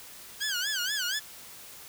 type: tone with vibrato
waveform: 15% pulse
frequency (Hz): 1569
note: G6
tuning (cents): +1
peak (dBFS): -22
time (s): 0.4-1.2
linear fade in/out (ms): 20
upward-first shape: sine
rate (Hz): 4.2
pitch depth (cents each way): 170
effects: white hiss -47 dBFS RMS until 1.88 s